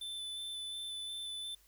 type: tone with vibrato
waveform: square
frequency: 3520 Hz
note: A7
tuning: in tune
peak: -40 dBFS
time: 0.01-1.55 s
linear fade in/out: 5 ms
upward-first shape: square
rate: 2.8 Hz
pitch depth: 9 cents each way
effects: added 50 Hz sine -68 dBFS peak until 1.67 s + white hiss -67 dBFS RMS until 1.67 s